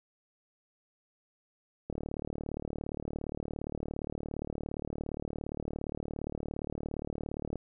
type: click train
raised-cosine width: 2 ms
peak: -23 dBFS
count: 212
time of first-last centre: 1.9-7.557 s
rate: 37.3 Hz
effects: none